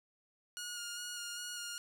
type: tone with vibrato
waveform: 10% pulse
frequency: 1431 Hz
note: F6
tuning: 42 cents sharp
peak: -32 dBFS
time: 0.57-1.78 s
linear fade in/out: 0 ms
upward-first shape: square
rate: 2.5 Hz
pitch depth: 16 cents each way
effects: none